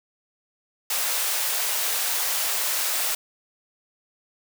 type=high-pass noise; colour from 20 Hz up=white; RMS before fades=-25 dBFS; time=0.9-3.15 s; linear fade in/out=5 ms; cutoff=490 Hz; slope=24 dB/octave; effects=none